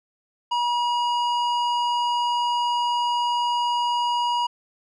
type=tone with low-pass filter; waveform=square; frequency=961 Hz; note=B5; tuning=48 cents flat; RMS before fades=-23 dBFS; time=0.51-4.47 s; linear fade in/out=10 ms; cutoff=4000 Hz; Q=0.94; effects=none